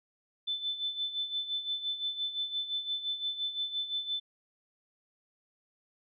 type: tone with tremolo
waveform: sine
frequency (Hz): 3520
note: A7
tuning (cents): 0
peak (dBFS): -29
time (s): 0.47-4.2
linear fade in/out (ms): 10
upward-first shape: sine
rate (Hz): 5.8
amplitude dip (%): 70
effects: none